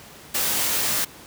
white noise with comb filter, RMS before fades -23 dBFS, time 0.34-1.05 s, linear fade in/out 10 ms, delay 18 ms, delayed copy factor +0.6, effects pink hiss -44 dBFS RMS until 1.26 s + high-pass 80 Hz 12 dB/octave

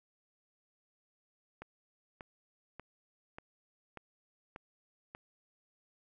click train, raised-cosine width 0.5 ms, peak -30 dBFS, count 7, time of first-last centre 1.62-5.149 s, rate 1.7 Hz, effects none

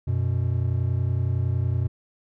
triangle tone pair together, 91.92 / 122.7 Hz, F#2 / B2, -11 / -11 cents, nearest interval perfect fourth, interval 500 cents, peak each -22 dBFS, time 0.07-1.88 s, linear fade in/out 10 ms, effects none

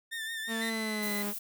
30% pulse tone with vibrato, 1799 Hz, A6, 38 cents sharp, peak -32 dBFS, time 0.11-0.71 s, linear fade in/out 20 ms, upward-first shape triangle, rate 5.9 Hz, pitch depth 50 cents each way
sawtooth tone with pitch glide, 225.4 to 205.5 Hz, A3 to G#3, +42 to -18 cents, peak -29 dBFS, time 0.47-1.34 s, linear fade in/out 50 ms, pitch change -160 cents, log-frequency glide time 0.69-1.15 s
30% pulse tone, 2015 Hz, B6, 34 cents sharp, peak -33 dBFS, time 0.61-1.23 s, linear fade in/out 10 ms
violet noise, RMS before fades -38 dBFS, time 1.02-1.39 s, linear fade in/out 10 ms
effects none

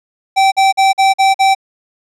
square tone bursts, 775 Hz, G5, 20 cents flat, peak -8 dBFS, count 6, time 0.36-1.55 s, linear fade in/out 20 ms, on 160 ms, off 46 ms, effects low-pass 7000 Hz 12 dB/octave

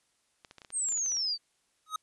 clicks, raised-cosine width 0.2 ms, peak -31 dBFS, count 12, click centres 0.448 / 0.511 / 0.583 / 0.618 / 0.648 / 0.704 / 0.887 / 0.922 / 0.975 / 1.062 / 1.12 / 1.168 s
sine exponential sweep, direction down, 8770 to 4534 Hz, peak -28 dBFS, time 0.72-1.38 s, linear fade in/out 50 ms
square tone with exponential growth, 1264 Hz, D#6, 27 cents sharp, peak -28 dBFS, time 1.86-1.96 s, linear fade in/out 5 ms, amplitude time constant 21 ms
effects white hiss -73 dBFS RMS until 2.02 s + resampled to 24000 Hz

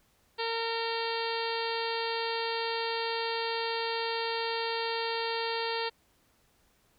harmonic tone, 457.8 Hz, A#4, 31 cents flat, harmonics 1 / 2 / 3 / 4 / 5 / 6 / 7 / 8 / 9 / 10, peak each -34 / -35 / -42 / -40 / -44 / -41 / -42 / -43 / -42 / -41 dBFS, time 0.38-5.9 s, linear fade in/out 20 ms, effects pink hiss -68 dBFS RMS until 6.98 s

